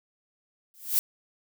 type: noise with exponential growth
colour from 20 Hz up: violet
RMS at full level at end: -19 dBFS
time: 0.74-0.99 s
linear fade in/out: 0 ms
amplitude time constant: 53 ms
effects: none